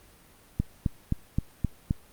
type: click train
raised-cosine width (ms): 5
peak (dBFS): -12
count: 6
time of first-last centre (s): 0.6-1.909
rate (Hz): 3.82
effects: pink hiss -56 dBFS RMS until 2.12 s + Opus 32 kbps